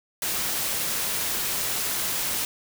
white noise with amplitude modulation, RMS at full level -26 dBFS, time 0.22-2.45 s, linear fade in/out 2 ms, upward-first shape sine, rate 197 Hz, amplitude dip 25%, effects none

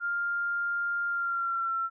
sine tone with pitch glide, 1400 to 1350 Hz, F6 to E6, +4 to +41 cents, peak -27 dBFS, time 0-1.9 s, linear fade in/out 50 ms, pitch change -63 cents, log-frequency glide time 1.08-1.73 s, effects none

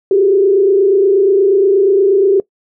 sine tone with frequency modulation, 392 Hz, G4, in tune, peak -7 dBFS, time 0.11-2.4 s, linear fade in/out 2 ms, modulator 28.4 Hz, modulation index 0.88, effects noise-tail reverb RT60 0.1 s tail -21 dB re dry

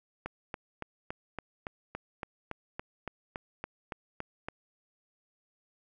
click train, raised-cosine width 0.5 ms, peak -21 dBFS, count 16, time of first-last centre 0.26-4.485 s, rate 3.55 Hz, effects none

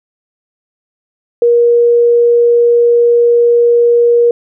sine tone, 474.4 Hz, A#4, 30 cents sharp, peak -5 dBFS, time 1.42-4.31 s, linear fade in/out 2 ms, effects none

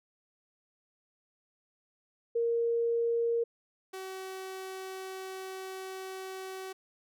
sine / sawtooth tone pair in turn, 466.2 / 378.9 Hz, A#4 / F#4, 0 / +41 cents, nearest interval major third, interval 359 cents, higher first, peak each -26 / -35 dBFS, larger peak first, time 2.35-3.44 / 3.93-6.73 s, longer second, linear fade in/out 10 ms, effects none

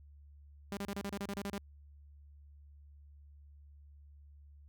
sawtooth tone bursts, 200 Hz, G3, 35 cents sharp, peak -33 dBFS, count 11, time 0.72-1.579 s, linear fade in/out 0 ms, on 49 ms, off 32 ms, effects added 72 Hz sine -54 dBFS peak until 4.68 s

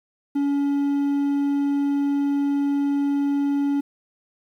triangle tone, 282.8 Hz, C#4, 35 cents sharp, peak -17 dBFS, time 0.35-3.81 s, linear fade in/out 10 ms, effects 9-bit

